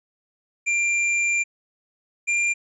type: tone pair in turn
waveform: square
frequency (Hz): 2378 / 2390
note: D7 / D7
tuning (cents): +21 / +30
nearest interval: unison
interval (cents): 9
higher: second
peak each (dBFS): -20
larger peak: neither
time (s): 0.66-1.44 / 2.27-2.54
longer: first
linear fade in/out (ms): 20
effects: resampled to 24000 Hz